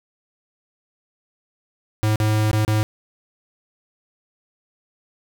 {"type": "tone with dropouts", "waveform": "square", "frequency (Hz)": 107.6, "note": "A2", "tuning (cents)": -38, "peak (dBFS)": -17, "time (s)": [2.03, 2.83], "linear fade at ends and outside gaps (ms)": 0, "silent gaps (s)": [[2.158, 2.201], [2.513, 2.531], [2.649, 2.679]], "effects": []}